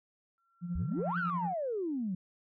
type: tone with exponential growth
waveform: sine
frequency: 1362 Hz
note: F6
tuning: 44 cents flat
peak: -36 dBFS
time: 0.38-1.3 s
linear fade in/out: 0 ms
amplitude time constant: 200 ms
type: tone with tremolo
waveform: sine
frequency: 174.61 Hz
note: F3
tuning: in tune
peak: -30 dBFS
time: 0.61-1.54 s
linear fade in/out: 50 ms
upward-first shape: sine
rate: 11 Hz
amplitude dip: 65%
type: exponential two-way sweep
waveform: sine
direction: up then down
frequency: 61 to 1568 to 175.2 Hz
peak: -31 dBFS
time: 0.75-2.15 s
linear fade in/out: 5 ms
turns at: 1.18 s
effects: tanh soft clip ceiling -24 dBFS

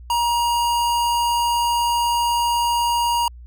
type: tone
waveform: square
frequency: 948 Hz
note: A#5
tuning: 29 cents sharp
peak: -18 dBFS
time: 0.1-3.28 s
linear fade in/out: 2 ms
effects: added 60 Hz sine -37 dBFS peak until 3.46 s

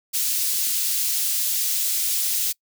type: high-pass noise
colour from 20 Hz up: white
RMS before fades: -23 dBFS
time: 0.13-2.53 s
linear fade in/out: 20 ms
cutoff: 3900 Hz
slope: 12 dB/octave
effects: noise-tail reverb RT60 0.1 s tail -25 dB re dry

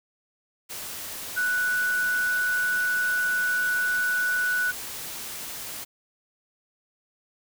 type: tone in noise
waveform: sine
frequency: 1480 Hz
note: F#6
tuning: in tune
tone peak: -22 dBFS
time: 1.36-4.72 s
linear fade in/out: 20 ms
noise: white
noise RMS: -36 dBFS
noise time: 0.69-5.85 s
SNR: +11 dB
effects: none

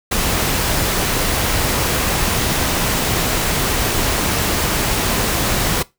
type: noise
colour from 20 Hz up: pink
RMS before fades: -18 dBFS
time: 0.11-5.83 s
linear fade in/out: 10 ms
effects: noise-tail reverb RT60 0.2 s tail -19 dB re dry

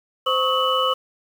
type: tone cluster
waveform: sine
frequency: 518 / 1106 / 1279 / 2972 Hz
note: C5 / C#6 / D#6 / F#7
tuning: -17 / -4 / +47 / +7 cents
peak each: -23 dBFS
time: 0.26-0.94 s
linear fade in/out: 10 ms
effects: 7-bit

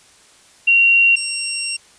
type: tone pair in turn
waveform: sine / 5% pulse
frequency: 2752 / 2752 Hz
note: F7 / F7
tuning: -26 / -26 cents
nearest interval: unison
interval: 0 cents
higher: neither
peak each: -9 dBFS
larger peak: neither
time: 0.67-1.16 / 1.16-1.77 s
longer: second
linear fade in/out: 10 ms
effects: white hiss -49 dBFS RMS until 1.98 s + resampled to 22050 Hz

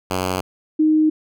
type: tone pair in turn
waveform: 5% pulse / sine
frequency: 92.5 / 310.4 Hz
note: F#2 / D#4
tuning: 0 / -4 cents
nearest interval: octave + major sixth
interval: 2096 cents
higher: second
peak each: -9 / -12 dBFS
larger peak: first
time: 0.1-0.41 / 0.79-1.1 s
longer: neither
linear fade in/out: 10 ms
effects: none

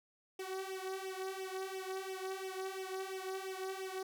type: tone with flanger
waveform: sawtooth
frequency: 380 Hz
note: F#4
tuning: 46 cents sharp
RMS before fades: -42 dBFS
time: 0.39-4.03 s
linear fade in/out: 5 ms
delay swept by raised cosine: 0.34 to 2.84 ms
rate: 2.9 Hz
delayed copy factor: +0.8
effects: none

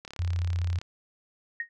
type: click train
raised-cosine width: 0.2 ms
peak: -24 dBFS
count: 28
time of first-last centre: 0.05-0.815 s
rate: 35.3 Hz
type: tone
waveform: sine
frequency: 87.31 Hz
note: F2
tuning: in tune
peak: -25 dBFS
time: 0.19-0.79 s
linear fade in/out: 5 ms
type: tone with exponential decay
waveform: sine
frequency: 1864.7 Hz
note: A#6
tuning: in tune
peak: -25 dBFS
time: 1.6-1.69 s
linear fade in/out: 2 ms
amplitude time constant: 19 ms
effects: none

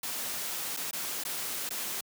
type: noise with dropouts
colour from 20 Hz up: white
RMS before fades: -35 dBFS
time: 0.03-2.01 s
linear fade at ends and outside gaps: 5 ms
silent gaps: 0.766-0.771 / 0.911-0.93 / 1.238-1.25 / 1.692-1.705 s
effects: high-pass 150 Hz 12 dB/octave

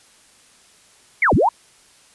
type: linear two-way sweep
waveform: sine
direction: down then up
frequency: 2300 to 52.7 to 1014 Hz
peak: -12 dBFS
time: 1.22-1.49 s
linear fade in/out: 5 ms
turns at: 1.34 s
effects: white hiss -52 dBFS RMS until 2.14 s + resampled to 24000 Hz

